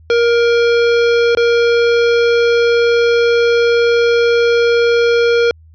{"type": "tone with dropouts", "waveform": "square", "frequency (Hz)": 470.5, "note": "A#4", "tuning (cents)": 16, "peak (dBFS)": -10, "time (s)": [0.1, 5.51], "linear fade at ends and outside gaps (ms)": 1, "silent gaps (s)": [1.35, 1.372], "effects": ["added 80 Hz sine -40 dBFS peak until 5.74 s", "resampled to 11025 Hz"]}